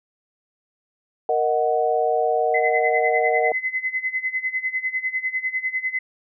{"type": "chord", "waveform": "sine", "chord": "D# minor", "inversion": "second", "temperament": "equal", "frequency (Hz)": [466.2, 622.3, 740], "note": ["A#4", "D#5", "F#5"], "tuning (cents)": [0, 0, 0], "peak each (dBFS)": [-22, -23, -21], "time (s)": [1.29, 3.52], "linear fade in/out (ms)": 2}
{"type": "tone with tremolo", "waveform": "sine", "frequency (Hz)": 2038, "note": "C7", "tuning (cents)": -46, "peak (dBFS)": -19, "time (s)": [2.54, 5.99], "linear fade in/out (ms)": 5, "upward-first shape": "sine", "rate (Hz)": 10, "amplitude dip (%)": 85}
{"effects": []}